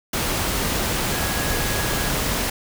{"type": "tone in noise", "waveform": "sine", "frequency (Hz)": 1662, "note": "G#6", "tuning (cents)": 1, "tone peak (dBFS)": -32, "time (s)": [1.12, 2.1], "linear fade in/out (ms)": 5, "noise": "pink", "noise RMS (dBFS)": -23, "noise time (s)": [0.13, 2.5], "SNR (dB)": -12, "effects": []}